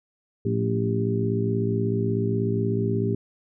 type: harmonic tone with a mistuned harmonic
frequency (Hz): 56.4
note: A1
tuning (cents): +44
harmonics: 2 / 3 / 4 / 5 / 6 / 7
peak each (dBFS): -25 / -30 / -29 / -32 / -36 / -27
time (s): 0.45-3.15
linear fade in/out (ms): 5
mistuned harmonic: 3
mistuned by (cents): +82
effects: none